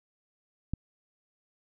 click, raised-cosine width 5 ms, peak -18 dBFS, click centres 0.736 s, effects none

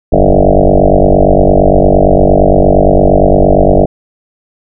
sine tone with frequency modulation, 311.1 Hz, D#4, in tune, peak -3 dBFS, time 0.12-3.86 s, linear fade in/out 10 ms, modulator 48.7 Hz, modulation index 7.8, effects none

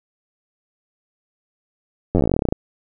slowing click train, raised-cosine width 2 ms, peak -4 dBFS, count 19, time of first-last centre 2.15-2.525 s, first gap 10 ms, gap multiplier 1.08, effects none

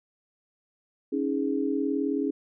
sine chord, C# suspended second, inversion none, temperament equal with one note detuned, 277.2 / 316.2 / 415.3 Hz, C#4 / D#4 / G#4, 0 / +28 / 0 cents, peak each -27 / -30 / -30 dBFS, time 1.12-2.31 s, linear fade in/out 10 ms, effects none

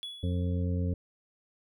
triangle tone with exponential decay, 3390 Hz, G#7, 35 cents sharp, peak -33 dBFS, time 0.03-0.63 s, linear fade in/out 0 ms, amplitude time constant 130 ms
harmonic tone, 88.8 Hz, F2, 29 cents sharp, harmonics 1 / 2 / 3 / 5 / 6, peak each -28 / -34 / -38 / -42 / -44 dBFS, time 0.23-0.94 s, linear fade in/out 5 ms
effects none

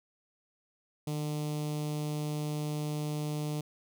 sawtooth tone with notch filter, 150 Hz, D3, 37 cents sharp, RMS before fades -34 dBFS, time 1.07-3.61 s, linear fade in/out 5 ms, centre 1600 Hz, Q 0.69, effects none

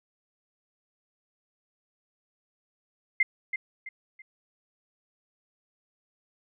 sine tone with echo, 2093 Hz, C7, in tune, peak -18 dBFS, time 3.2-3.23 s, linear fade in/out 5 ms, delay 330 ms, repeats 3, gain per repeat -9 dB, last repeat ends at 4.22 s, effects none

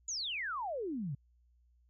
sine exponential sweep, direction down, 7040 to 127.2 Hz, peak -35 dBFS, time 0.08-1.15 s, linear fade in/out 5 ms, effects added 60 Hz sine -65 dBFS peak until 1.89 s

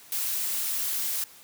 blue noise, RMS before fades -29 dBFS, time 0.12-1.24 s, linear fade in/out 2 ms, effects white hiss -51 dBFS RMS until 1.43 s + high-pass 80 Hz 12 dB/octave

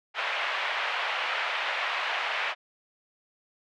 white band-pass noise, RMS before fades -30 dBFS, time 0.14-2.55 s, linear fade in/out 50 ms, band 620 to 2800 Hz, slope 24 dB/octave, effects none

